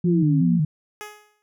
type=exponential sweep; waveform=sine; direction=down; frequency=369.4 to 220 Hz; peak=-20 dBFS; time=0.04-0.6 s; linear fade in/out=50 ms
type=tone with vibrato; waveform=sine; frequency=162.4 Hz; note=E3; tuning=26 cents flat; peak=-17 dBFS; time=0.04-0.65 s; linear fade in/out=5 ms; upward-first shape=square; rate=2.7 Hz; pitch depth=110 cents each way
type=tone with exponential decay; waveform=10% pulse; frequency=420 Hz; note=G#4; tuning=19 cents sharp; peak=-23 dBFS; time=1.01-1.42 s; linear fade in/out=0 ms; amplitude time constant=89 ms
effects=none